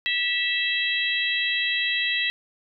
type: harmonic tone with a mistuned harmonic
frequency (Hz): 650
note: E5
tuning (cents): -24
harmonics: 3 / 4 / 5 / 6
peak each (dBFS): -26 / -27 / -28 / -29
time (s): 0.06-2.3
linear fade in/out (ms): 0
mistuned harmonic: 4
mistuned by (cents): +28
effects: none